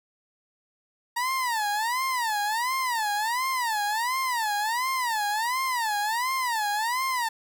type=tone with vibrato; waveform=30% pulse; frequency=932 Hz; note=A#5; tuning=1 cent flat; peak=-22 dBFS; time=1.16-7.29 s; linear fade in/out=10 ms; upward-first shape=sine; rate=1.4 Hz; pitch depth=220 cents each way; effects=9-bit